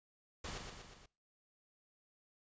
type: noise with echo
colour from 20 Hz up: pink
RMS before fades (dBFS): -44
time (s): 0.44-0.58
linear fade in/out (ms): 5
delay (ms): 120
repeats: 4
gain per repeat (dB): -4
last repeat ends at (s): 1.06
effects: noise-tail reverb RT60 0.4 s tail -24 dB re dry + resampled to 16000 Hz